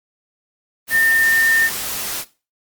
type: tone in noise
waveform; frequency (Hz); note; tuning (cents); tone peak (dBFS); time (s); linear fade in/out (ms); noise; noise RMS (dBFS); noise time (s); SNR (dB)
sine; 1810; A6; +48; -13; 0.9-1.7; 50; white; -25; 0.87-2.25; +9
effects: noise-tail reverb RT60 0.3 s tail -17 dB re dry + Opus 32 kbps